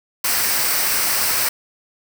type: noise with comb filter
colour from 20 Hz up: white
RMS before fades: -19 dBFS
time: 0.24-1.49 s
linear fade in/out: 5 ms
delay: 0.29 ms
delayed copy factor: -0.5
effects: none